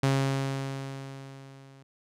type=tone with level ramp; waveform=sawtooth; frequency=135.8 Hz; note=C#3; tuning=35 cents flat; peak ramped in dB=-17 to -47 dBFS; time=0.03-1.83 s; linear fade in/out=5 ms; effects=low-pass 9000 Hz 12 dB/octave